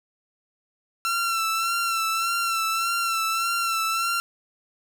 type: tone with vibrato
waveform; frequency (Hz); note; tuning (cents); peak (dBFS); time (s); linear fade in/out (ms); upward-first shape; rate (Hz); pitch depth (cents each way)
sawtooth; 1349; E6; +40; -19; 1.05-4.2; 0; sine; 1.7; 38
effects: none